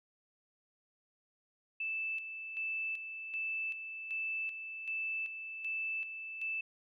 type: tone with tremolo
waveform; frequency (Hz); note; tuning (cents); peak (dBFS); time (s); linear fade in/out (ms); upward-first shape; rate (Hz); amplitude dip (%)
sine; 2637; E7; 0; -34; 1.8-6.61; 5; square; 1.3; 55
effects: none